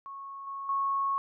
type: tone with level steps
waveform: sine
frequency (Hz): 1100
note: C#6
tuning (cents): -14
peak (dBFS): -39 / -35 / -26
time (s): 0.06-1.18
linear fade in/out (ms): 0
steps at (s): 0.47 / 0.69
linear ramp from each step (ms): 2
effects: none